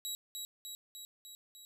20% pulse tone with echo, 3876 Hz, B7, 33 cents flat, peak -31 dBFS, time 0.05-0.15 s, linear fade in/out 0 ms, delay 300 ms, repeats 5, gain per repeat -3 dB, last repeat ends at 1.65 s, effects none

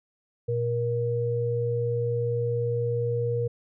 sine tone pair together, 118.58 / 474.3 Hz, A#2 / A#4, +30 / +30 cents, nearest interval 2 octaves, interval 2400 cents, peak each -27 / -26 dBFS, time 0.48-3.48 s, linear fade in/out 10 ms, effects none

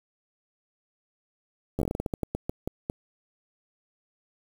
slowing click train, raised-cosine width 2 ms, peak -15 dBFS, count 16, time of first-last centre 1.79-2.899 s, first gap 11 ms, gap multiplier 1.24, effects 7-bit

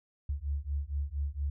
sine beating tone pair, 69.3 / 73.6 Hz, C#2 / D2, 0 / +4 cents, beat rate 4.3 Hz, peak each -34 / -34 dBFS, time 0.29-1.5 s, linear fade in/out 5 ms, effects none

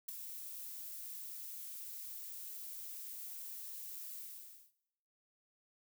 violet noise with ADSR envelope, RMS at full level -39 dBFS, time 0.08-4.72 s, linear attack 8 ms, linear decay 9 ms, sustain -8 dB, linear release 560 ms, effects noise-tail reverb RT60 0.8 s tail -17 dB re dry

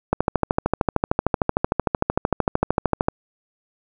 click train, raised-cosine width 1 ms, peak -3 dBFS, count 40, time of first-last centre 0.13-3.085 s, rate 13.2 Hz, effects none

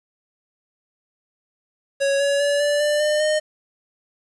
square tone with pitch steps, 554.4 / 563.8 / 573.3 / 583 / 592.8 / 602.8 / 613 Hz, C#5 / C#5 / D5 / D5 / D5 / D5 / D#5, 0 / +29 / -42 / -13 / +16 / +45 / -26 cents, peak -18 dBFS, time 2-3.4 s, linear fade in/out 20 ms, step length 200 ms, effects resampled to 24000 Hz + 8-bit

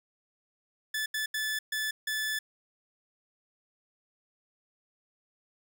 sawtooth tone bursts at uneven times, 1737 Hz, A6, 23 cents flat, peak -26 dBFS, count 5, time 0.94-1.06 / 1.14-1.26 / 1.34-1.59 / 1.72-1.91 / 2.07-2.39 s, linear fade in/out 5 ms, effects none

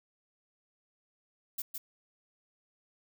violet noise with echo, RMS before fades -36 dBFS, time 1.58-1.62 s, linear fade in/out 5 ms, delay 160 ms, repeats 1, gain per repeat -3 dB, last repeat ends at 1.78 s, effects none

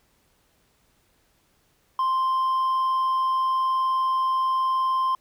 sine tone with hard clipping, 1046.5 Hz, C6, in tune, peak -21 dBFS, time 1.99-5.15 s, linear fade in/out 2 ms, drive 2 dB, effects pink hiss -65 dBFS RMS until 5.2 s

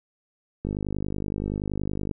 click train, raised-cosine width 3 ms, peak -16 dBFS, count 75, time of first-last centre 0.65-2.112 s, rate 50.6 Hz, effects none

